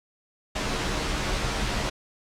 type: noise with comb filter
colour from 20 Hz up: pink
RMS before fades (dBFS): -27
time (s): 0.55-1.9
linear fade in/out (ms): 10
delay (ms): 12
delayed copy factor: -0.6
effects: low-pass 6000 Hz 12 dB/octave